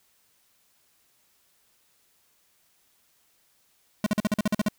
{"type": "tone bursts", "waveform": "square", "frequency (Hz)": 210.2, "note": "G#3", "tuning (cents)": 21, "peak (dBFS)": -21, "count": 10, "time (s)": [4.04, 4.685], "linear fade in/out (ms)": 2, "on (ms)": 24, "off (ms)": 45, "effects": ["white hiss -66 dBFS RMS until 4.78 s"]}